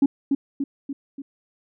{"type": "tone with echo", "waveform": "sine", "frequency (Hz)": 277.2, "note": "C#4", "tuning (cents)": 0, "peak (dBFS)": -11, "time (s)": [0.02, 0.06], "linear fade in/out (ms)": 5, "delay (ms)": 290, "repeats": 4, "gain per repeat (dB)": -5, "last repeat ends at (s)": 1.22, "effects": ["tanh soft clip ceiling -10 dBFS"]}